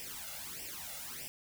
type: noise with flanger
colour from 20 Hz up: white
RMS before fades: -44 dBFS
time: 0-1.28 s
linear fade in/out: 0 ms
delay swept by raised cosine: 0.37 to 1.47 ms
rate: 1.6 Hz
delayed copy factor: +0.8
effects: none